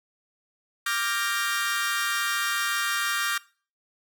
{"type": "chord", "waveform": "sawtooth", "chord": "G minor seventh", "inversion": "second", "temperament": "equal with one note detuned", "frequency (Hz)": [1174.7, 1396.9, 1590.8, 1864.7], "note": ["D6", "F6", "G6", "Bb6"], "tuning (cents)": [0, 0, 25, 0], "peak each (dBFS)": -27, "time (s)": [0.86, 3.38], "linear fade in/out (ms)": 5, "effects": ["noise-tail reverb RT60 0.4 s tail -21 dB re dry"]}